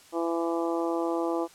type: harmonic tone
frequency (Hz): 167.6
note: E3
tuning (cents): +29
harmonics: 2 / 3 / 4 / 5 / 6 / 7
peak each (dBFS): -28 / -32 / -34 / -36 / -38 / -39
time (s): 0.12-1.48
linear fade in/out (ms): 50
effects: white hiss -54 dBFS RMS until 1.54 s + low-pass 10000 Hz 12 dB/octave